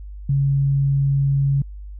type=tone; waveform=sine; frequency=138.59 Hz; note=C#3; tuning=in tune; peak=-15 dBFS; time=0.29-1.62 s; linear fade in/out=5 ms; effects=added 50 Hz sine -32 dBFS peak until 1.99 s